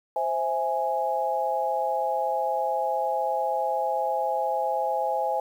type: chord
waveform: sine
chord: C augmented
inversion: none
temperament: equal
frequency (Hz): 523.3 / 659.3 / 830.6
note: C5 / E5 / G#5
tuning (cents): 0 / 0 / 0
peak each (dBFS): -29 / -29 / -26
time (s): 0.16-5.4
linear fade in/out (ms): 2
effects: 9-bit